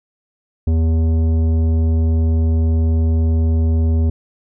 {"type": "tone with tanh clipping", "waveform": "sine", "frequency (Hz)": 80.9, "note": "E2", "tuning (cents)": -32, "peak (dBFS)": -14, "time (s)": [0.67, 4.1], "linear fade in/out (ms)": 5, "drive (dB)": 12, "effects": []}